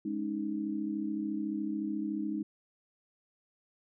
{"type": "chord", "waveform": "sine", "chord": "Ab suspended fourth", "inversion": "none", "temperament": "equal", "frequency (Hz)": [207.7, 277.2, 311.1], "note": ["Ab3", "Db4", "Eb4"], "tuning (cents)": [0, 0, 0], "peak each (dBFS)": [-36, -39, -34], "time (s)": [0.05, 2.43], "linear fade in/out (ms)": 5, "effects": []}